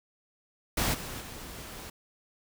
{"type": "noise with level steps", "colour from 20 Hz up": "pink", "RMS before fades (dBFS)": [-28, -39, -43], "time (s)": [0.77, 1.9], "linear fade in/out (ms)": 5, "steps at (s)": [0.93, 1.2], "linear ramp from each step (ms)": 20, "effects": []}